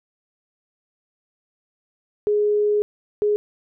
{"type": "tone bursts at uneven times", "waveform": "sine", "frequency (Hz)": 417.1, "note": "G#4", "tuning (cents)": 7, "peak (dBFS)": -16, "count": 2, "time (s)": [[2.27, 2.82], [3.22, 3.36]], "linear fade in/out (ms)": 0, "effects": []}